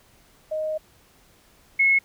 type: tone pair in turn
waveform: sine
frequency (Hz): 622.3 / 2180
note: D#5 / C#7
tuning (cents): 0 / -29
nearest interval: octave + minor seventh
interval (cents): 2171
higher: second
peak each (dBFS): -24 / -15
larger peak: second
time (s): 0.51-0.78 / 1.79-1.99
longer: first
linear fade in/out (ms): 10
effects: pink hiss -57 dBFS RMS until 2.04 s